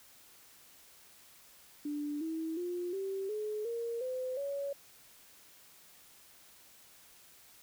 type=tone with pitch steps; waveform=sine; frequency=293.7 / 322.1 / 353.3 / 387.5 / 425.1 / 466.2 / 511.4 / 560.9 Hz; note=D4 / E4 / F4 / G4 / G#4 / A#4 / C5 / C#5; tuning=0 / -40 / +20 / -20 / +40 / 0 / -40 / +20 cents; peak=-34 dBFS; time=1.85-4.73 s; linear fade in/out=5 ms; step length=360 ms; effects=white hiss -59 dBFS RMS until 7.62 s